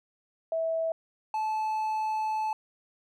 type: tone pair in turn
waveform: sine / triangle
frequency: 652 / 868.4 Hz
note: E5 / A5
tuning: -19 / -23 cents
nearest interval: perfect fourth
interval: 496 cents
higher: second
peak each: -26 / -25 dBFS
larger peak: second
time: 0.52-0.92 / 1.34-2.53 s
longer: second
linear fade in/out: 2 ms
effects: none